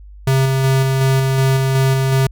square tone with tremolo, 133.5 Hz, C3, 35 cents sharp, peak -12 dBFS, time 0.27-2.27 s, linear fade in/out 5 ms, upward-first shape square, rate 2.7 Hz, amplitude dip 25%, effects added 50 Hz sine -35 dBFS peak until 2.31 s

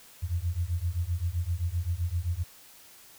sine beating tone pair, 82.8 / 90.5 Hz, E2 / F#2, +8 / -38 cents, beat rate 7.7 Hz, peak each -30 dBFS, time 0.22-2.44 s, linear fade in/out 20 ms, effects white hiss -53 dBFS RMS until 3.18 s

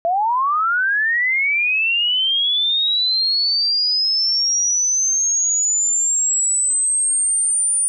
sine linear sweep, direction up, 659.3 to 9397 Hz, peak -15 dBFS, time 0.05-7.88 s, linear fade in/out 0 ms, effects none

